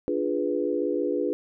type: chord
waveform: sine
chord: D diminished seventh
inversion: none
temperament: equal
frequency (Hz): 293.7 / 349.2 / 415.3 / 493.9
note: D4 / F4 / Ab4 / Cb5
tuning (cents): 0 / 0 / 0 / 0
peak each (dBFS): -29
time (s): 0.08-1.33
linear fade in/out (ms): 0
effects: none